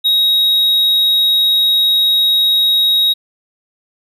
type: tone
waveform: triangle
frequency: 3791 Hz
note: A#7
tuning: 28 cents sharp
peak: -8 dBFS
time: 0.04-3.14 s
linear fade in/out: 20 ms
effects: none